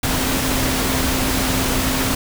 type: tone in noise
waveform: sine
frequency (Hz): 260.9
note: C4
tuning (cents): -5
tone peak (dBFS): -24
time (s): 0.03-2.15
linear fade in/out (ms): 5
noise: pink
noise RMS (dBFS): -20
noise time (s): 0.03-2.15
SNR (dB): -7
effects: none